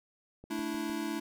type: click train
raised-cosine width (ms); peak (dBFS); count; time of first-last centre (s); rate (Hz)
2; -36; 4; 0.44-0.897; 6.56
type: chord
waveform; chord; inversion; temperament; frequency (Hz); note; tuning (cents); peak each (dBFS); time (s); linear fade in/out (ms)
square; A suspended fourth; none; equal; 220 / 293.7 / 329.6; A3 / D4 / E4; 0 / 0 / 0; -40 / -38 / -37; 0.5-1.2; 10
effects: none